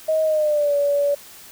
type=tone with pitch glide; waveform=sine; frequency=631 to 572 Hz; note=D#5 to D5; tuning=+24 to -46 cents; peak=-16 dBFS; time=0.08-1.15 s; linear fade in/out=10 ms; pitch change=-170 cents; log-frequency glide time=0.24-0.75 s; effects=white hiss -43 dBFS RMS until 1.51 s